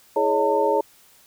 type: tone cluster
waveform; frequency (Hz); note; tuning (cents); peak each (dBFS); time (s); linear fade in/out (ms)
sine; 325.6 / 420.3 / 556 / 620 / 902; E4 / G#4 / C#5 / D#5 / A5; -21 / +21 / +5 / -6 / +43; -29 / -22 / -22 / -29 / -22; 0.16-0.81; 5
effects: white hiss -54 dBFS RMS until 1.26 s